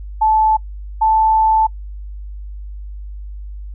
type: tone pair in turn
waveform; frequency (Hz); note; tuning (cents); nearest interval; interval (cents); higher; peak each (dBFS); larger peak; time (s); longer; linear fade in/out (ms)
sine; 871 / 878.6; A5 / A5; -18 / -3; unison; 15; second; -10; neither; 0.21-0.57 / 1.01-1.67; second; 10
effects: noise-tail reverb RT60 0.1 s tail -25 dB re dry + added 50 Hz sine -27 dBFS peak until 3.74 s